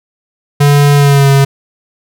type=tone with pitch glide; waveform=square; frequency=143.8 to 138.02 Hz; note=D3 to C#3; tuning=-36 to -7 cents; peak=-5 dBFS; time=0.6-1.45 s; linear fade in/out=10 ms; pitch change=-71 cents; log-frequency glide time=0.95-1.29 s; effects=none